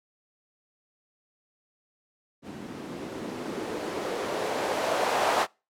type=noise with low-pass filter sweep; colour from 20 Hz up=violet; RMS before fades=-30 dBFS; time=2.42-5.47 s; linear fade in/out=50 ms; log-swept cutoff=210 to 760 Hz; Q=1.8; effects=noise-tail reverb RT60 0.3 s tail -26 dB re dry